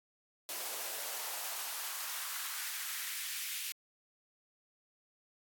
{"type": "noise with high-pass filter sweep", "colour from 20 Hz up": "white", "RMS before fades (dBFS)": -40, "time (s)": [0.49, 3.72], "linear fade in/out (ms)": 0, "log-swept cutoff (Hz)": [440, 2500], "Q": 1.6, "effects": ["AAC 64 kbps"]}